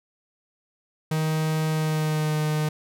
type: tone with pitch glide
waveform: 45% pulse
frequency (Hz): 157 to 153.15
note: D#3 to D#3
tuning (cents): +16 to -27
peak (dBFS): -22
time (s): 1.11-2.69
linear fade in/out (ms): 5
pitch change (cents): -43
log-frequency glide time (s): 1.69-2.36
effects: none